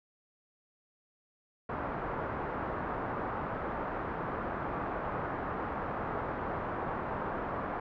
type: low-pass noise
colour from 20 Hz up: white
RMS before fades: -36 dBFS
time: 1.69-7.8 s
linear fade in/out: 5 ms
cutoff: 1300 Hz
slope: 24 dB/octave
effects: none